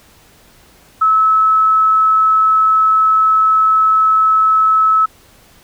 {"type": "tone", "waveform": "sine", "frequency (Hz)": 1298, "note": "E6", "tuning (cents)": -27, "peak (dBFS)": -8, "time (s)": [1.01, 5.06], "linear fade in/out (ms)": 10, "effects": ["pink hiss -47 dBFS RMS until 5.63 s"]}